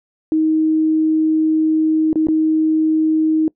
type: tone with dropouts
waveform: sine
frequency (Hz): 314.7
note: D#4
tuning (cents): +20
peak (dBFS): -12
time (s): 0.32-3.48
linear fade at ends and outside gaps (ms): 1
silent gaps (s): 2.13-2.157 / 2.27-2.285
effects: noise-tail reverb RT60 0.1 s tail -23 dB re dry